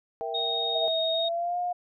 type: chord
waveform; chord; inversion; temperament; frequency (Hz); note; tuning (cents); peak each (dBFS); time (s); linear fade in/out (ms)
sine; E diminished; second; equal; 466.2 / 659.3 / 784; Bb4 / E5 / G5; 0 / 0 / 0; -34; 0.21-0.88; 0
type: tone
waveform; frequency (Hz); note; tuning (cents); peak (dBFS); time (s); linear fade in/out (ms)
sine; 3729; A#7; 0; -27; 0.34-1.29; 10
type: tone with pitch glide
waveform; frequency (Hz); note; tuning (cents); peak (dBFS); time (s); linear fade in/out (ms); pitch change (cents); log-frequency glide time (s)
sine; 649 to 711.8; E5 to F5; -27 to +33; -26; 0.75-1.73; 10; +160; 1.11-1.58
effects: none